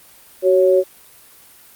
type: tone pair together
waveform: sine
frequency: 375.2 / 554.4 Hz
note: F#4 / C#5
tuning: +24 / 0 cents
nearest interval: perfect fifth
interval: 676 cents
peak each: -13 dBFS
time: 0.42-0.84 s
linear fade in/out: 50 ms
effects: white hiss -46 dBFS RMS until 1.75 s + Opus 32 kbps